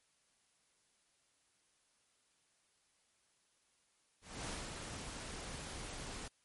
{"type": "noise with ADSR envelope", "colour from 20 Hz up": "pink", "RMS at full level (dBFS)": -42, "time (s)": [4.21, 6.28], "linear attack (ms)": 260, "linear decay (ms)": 210, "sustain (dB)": -4, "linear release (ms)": 5, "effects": ["white hiss -75 dBFS RMS until 6.44 s", "MP3 48 kbps"]}